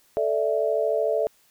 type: chord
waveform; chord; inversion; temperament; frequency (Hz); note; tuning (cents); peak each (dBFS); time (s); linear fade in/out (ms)
sine; A suspended fourth; none; just; 440 / 586.7 / 660; A4 / D5 / E5; 0 / -2 / +2; -25; 0.17-1.27; 0
effects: white hiss -61 dBFS RMS until 1.5 s